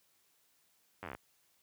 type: slowing click train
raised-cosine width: 0.5 ms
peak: -27 dBFS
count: 10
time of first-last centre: 1.03-1.15 s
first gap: 10 ms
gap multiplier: 1.07
effects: white hiss -72 dBFS RMS until 1.62 s + high-pass 60 Hz 12 dB/octave